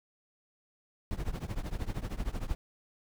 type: noise with tremolo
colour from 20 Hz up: brown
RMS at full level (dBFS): -31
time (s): 1.11-2.55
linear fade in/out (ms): 0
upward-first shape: triangle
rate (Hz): 13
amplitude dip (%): 95
effects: none